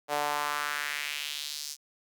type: tone with high-pass filter sweep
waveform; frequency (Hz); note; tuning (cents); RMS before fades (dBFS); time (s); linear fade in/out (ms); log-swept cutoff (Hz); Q
sawtooth; 146.83; D3; 0; -33; 0.08-1.77; 50; 630 to 5800; 2.2
effects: none